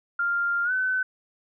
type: tone with pitch glide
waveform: sine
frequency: 1396.9 to 1514.6 Hz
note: F6 to F#6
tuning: 0 to +40 cents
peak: -22 dBFS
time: 0.19-1.03 s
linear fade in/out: 5 ms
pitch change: +140 cents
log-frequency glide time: 0.64-0.72 s
effects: none